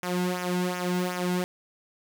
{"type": "tone with flanger", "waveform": "sawtooth", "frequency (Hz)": 179.9, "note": "F#3", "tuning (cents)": -48, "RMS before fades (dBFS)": -28, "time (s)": [0.03, 1.44], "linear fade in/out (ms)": 0, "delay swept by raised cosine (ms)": [0.23, 1.73], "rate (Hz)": 2.7, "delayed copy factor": -0.7, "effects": []}